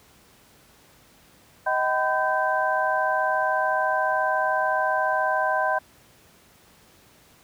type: tone cluster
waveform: sine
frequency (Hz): 629 / 763 / 1006 / 1556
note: D#5 / G5 / B5 / G6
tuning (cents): +19 / -47 / +32 / -13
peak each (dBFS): -26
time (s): 1.66-5.79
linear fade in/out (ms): 10
effects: pink hiss -55 dBFS RMS until 7.43 s + high-pass 60 Hz 12 dB/octave